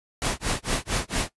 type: noise with tremolo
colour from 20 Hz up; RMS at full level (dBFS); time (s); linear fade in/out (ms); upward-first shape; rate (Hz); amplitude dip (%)
pink; -24; 0.22-1.3; 0; sine; 4.4; 100
effects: noise-tail reverb RT60 0.1 s tail -17 dB re dry + resampled to 24000 Hz